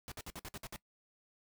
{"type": "noise bursts", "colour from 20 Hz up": "pink", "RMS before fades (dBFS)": -45, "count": 8, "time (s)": [0.08, 0.761], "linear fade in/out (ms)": 0, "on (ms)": 37, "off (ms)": 55, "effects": ["noise-tail reverb RT60 0.1 s tail -20 dB re dry"]}